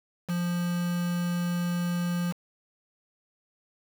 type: tone with quantisation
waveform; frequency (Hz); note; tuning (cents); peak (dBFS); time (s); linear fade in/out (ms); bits
triangle; 174.8; F3; +2; -24; 0.28-2.33; 20; 6
effects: none